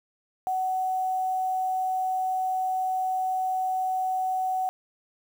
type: tone with quantisation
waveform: sine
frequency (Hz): 749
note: F#5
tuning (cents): +21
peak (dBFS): -24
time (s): 0.47-4.69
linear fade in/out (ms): 0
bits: 8
effects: none